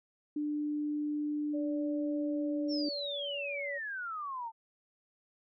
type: tone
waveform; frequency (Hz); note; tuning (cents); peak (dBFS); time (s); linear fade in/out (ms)
sine; 297.2; D4; +21; -31; 0.36-2.89; 5
type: tone with pitch glide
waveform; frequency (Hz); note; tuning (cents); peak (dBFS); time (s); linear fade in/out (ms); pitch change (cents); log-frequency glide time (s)
sine; 580 to 568.1; D5 to C#5; -22 to +42; -38; 1.53-3.79; 20; -36; 2.14-3.41
type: exponential sweep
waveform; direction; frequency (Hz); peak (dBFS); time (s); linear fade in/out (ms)
sine; down; 5588 to 880; -36; 2.68-4.52; 50
effects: none